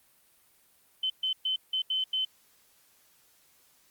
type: tone bursts at uneven times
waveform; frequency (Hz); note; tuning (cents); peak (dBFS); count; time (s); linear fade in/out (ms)
sine; 3060; G7; -42; -26; 6; 1.03-1.1 / 1.23-1.33 / 1.45-1.56 / 1.73-1.82 / 1.9-2.04 / 2.13-2.25; 5
effects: white hiss -64 dBFS RMS until 3.9 s + Opus 32 kbps